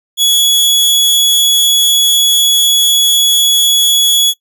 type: tone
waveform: sawtooth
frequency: 3374 Hz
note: G#7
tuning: 27 cents sharp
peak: -4 dBFS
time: 0.17-4.34 s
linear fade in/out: 50 ms
effects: noise-tail reverb RT60 0.1 s tail -22 dB re dry